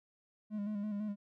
triangle tone with vibrato, 207.7 Hz, G#3, in tune, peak -33 dBFS, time 0.5-1.16 s, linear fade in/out 50 ms, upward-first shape square, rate 6 Hz, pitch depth 40 cents each way, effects none

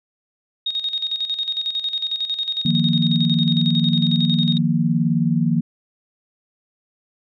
sine tone with tremolo, 3729 Hz, A#7, in tune, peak -19 dBFS, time 0.66-4.58 s, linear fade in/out 5 ms, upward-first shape square, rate 11 Hz, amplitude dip 65%
sine chord, Eb suspended second, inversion none, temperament just, 155.56 / 175.01 / 233.3 Hz, Eb3 / F3 / Bb3, 0 / +4 / +2 cents, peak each -20 dBFS, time 2.65-5.61 s, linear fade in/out 5 ms
effects none

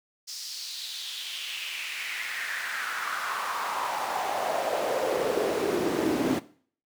brown noise with high-pass filter sweep, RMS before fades -30 dBFS, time 0.27-6.4 s, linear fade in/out 20 ms, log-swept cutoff 5300 to 270 Hz, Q 3.5, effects noise-tail reverb RT60 0.5 s tail -18 dB re dry

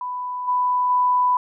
sine tone with level steps, 994 Hz, B5, 11 cents sharp, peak -25 / -17 / -15 dBFS, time 0.01-1.37 s, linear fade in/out 2 ms, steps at 0.47 / 0.89 s, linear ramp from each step 20 ms, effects none

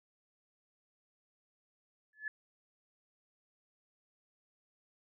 sine tone with exponential growth, 1721 Hz, A6, 39 cents flat, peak -32 dBFS, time 2.13-2.28 s, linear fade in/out 2 ms, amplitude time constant 31 ms, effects none

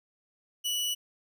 sawtooth tone, 2948 Hz, F#7, 7 cents flat, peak -25 dBFS, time 0.64-0.95 s, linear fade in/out 20 ms, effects none

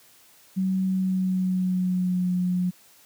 sine tone with pitch glide, 188.7 to 180.49 Hz, F#3 to F#3, +34 to -43 cents, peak -21 dBFS, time 0.56-2.71 s, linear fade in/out 20 ms, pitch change -77 cents, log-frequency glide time 0.85-2.32 s, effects white hiss -55 dBFS RMS until 3.05 s + high-pass 80 Hz 12 dB/octave

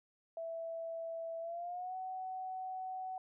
sine tone with pitch glide, 660 to 749.4 Hz, E5 to F#5, +2 to +22 cents, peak -39 dBFS, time 0.37-3.18 s, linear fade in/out 2 ms, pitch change +220 cents, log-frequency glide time 1.4-1.96 s, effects none

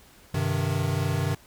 square tone cluster, 97 / 130.3 / 153.9 Hz, G2 / C3 / D#3, -18 / -7 / -19 cents, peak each -29 dBFS, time 0.34-1.35 s, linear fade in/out 5 ms, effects pink hiss -54 dBFS RMS until 1.46 s

